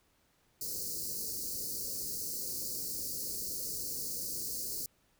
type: band-stop noise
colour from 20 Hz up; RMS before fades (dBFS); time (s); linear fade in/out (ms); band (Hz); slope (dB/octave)
white; -38; 0.61-4.86; 2; 540 to 4300; 96
effects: pink hiss -71 dBFS RMS until 5.19 s